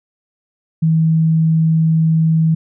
sine tone, 160.9 Hz, E3, 42 cents flat, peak -10 dBFS, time 0.82-2.55 s, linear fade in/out 10 ms, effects none

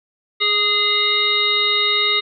harmonic tone with a mistuned harmonic, 415.3 Hz, G#4, in tune, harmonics 1 / 3 / 5 / 7 / 9 / 10, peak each -27 / -25 / -21 / -26 / -17 / -29 dBFS, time 0.4-2.21 s, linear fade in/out 20 ms, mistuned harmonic 7, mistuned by -19 cents, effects none

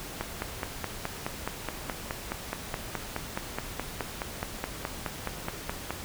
click train, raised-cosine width 0.5 ms, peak -15 dBFS, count 28, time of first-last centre 0.21-5.906 s, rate 4.74 Hz, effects pink hiss -40 dBFS RMS until 6.04 s

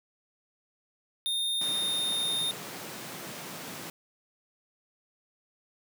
square tone, 3657 Hz, A#7, 34 cents flat, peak -28 dBFS, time 1.26-2.51 s, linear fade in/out 0 ms
pink high-pass noise, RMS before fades -41 dBFS, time 1.61-3.9 s, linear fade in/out 2 ms, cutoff 140 Hz, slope 24 dB/octave
effects none

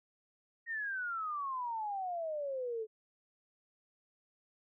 sine exponential sweep, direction down, 1881 to 428.1 Hz, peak -35 dBFS, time 0.66-2.87 s, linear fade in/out 50 ms, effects none

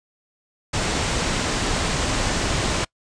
pink low-pass noise, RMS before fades -23 dBFS, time 0.73-2.85 s, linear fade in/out 10 ms, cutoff 8700 Hz, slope 48 dB/octave, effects noise-tail reverb RT60 0.1 s tail -25 dB re dry + resampled to 22050 Hz

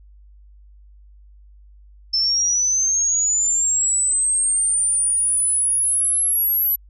sine linear sweep, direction up, 5274 to 11840 Hz, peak -16 dBFS, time 2.13-6.76 s, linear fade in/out 10 ms, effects added 50 Hz sine -44 dBFS peak until 6.89 s

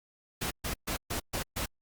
pink noise bursts, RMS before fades -33 dBFS, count 6, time 0.41-1.66 s, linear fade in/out 10 ms, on 100 ms, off 130 ms, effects Opus 48 kbps

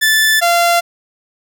sawtooth tone pair in turn, 1752 / 689.1 Hz, A6 / F5, -8 / -23 cents, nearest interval octave + major third, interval 1615 cents, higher first, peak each -6 dBFS, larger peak neither, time 0.01-0.41 / 0.41-0.81 s, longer neither, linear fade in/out 20 ms, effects none

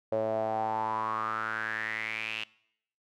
sawtooth tone with band-pass filter sweep, 110 Hz, A2, in tune, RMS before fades -32 dBFS, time 0.12-2.44 s, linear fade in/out 5 ms, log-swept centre 550 to 2800 Hz, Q 7.5, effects noise-tail reverb RT60 0.7 s tail -22 dB re dry

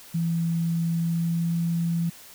sine tone with pitch glide, 166.8 to 168.45 Hz, E3 to E3, +21 to +38 cents, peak -22 dBFS, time 0.14-2.1 s, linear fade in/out 10 ms, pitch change +17 cents, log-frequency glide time 0.93-1.56 s, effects white hiss -47 dBFS RMS until 2.34 s

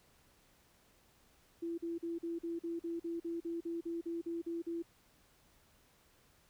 sine tone bursts, 336.3 Hz, E4, 35 cents sharp, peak -36 dBFS, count 16, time 1.62-4.825 s, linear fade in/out 10 ms, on 160 ms, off 43 ms, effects pink hiss -68 dBFS RMS until 6.49 s

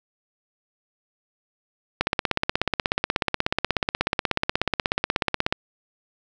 click train, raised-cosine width 0.3 ms, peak -4 dBFS, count 59, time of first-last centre 2.01-5.525 s, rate 16.5 Hz, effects none

